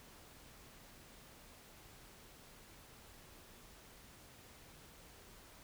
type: silence
effects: pink hiss -59 dBFS RMS until 5.63 s